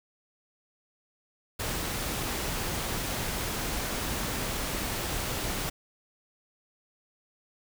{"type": "noise", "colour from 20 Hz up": "pink", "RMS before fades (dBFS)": -32, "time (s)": [1.59, 5.7], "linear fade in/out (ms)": 10, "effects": []}